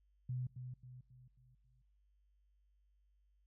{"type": "tone with echo", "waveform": "sine", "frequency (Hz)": 126.1, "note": "B2", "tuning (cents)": 36, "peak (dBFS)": -37, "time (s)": [0.29, 0.47], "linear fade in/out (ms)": 5, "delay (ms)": 270, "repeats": 5, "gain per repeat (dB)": -7, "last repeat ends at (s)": 1.82, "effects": ["noise-tail reverb RT60 0.6 s tail -23 dB re dry", "added 50 Hz sine -70 dBFS peak until 3.46 s"]}